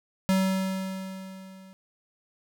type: tone with level ramp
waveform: square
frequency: 190 Hz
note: F#3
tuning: 46 cents sharp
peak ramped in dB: -20 to -48 dBFS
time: 0.29-1.73 s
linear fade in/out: 0 ms
effects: none